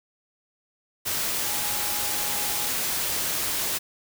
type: tone in noise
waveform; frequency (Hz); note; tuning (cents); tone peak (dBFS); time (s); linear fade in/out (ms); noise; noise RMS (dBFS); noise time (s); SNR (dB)
sine; 830.6; G#5; 0; -38; 1.44-2.69; 20; white; -27; 1.05-3.79; -14
effects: none